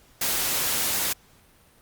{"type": "noise", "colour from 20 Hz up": "white", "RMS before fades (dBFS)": -25, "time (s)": [0.21, 1.13], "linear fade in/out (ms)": 5, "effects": ["pink hiss -57 dBFS RMS until 1.81 s", "Opus 48 kbps"]}